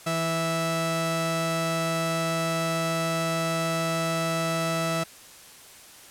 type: tone pair together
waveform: sawtooth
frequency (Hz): 164.25 / 657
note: E3 / E5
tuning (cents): -6 / -6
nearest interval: 2 octaves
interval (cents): 2400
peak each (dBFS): -24 / -22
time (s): 0.06-5.04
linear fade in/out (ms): 10
effects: white hiss -48 dBFS RMS until 6.1 s + low-pass 12000 Hz 12 dB/octave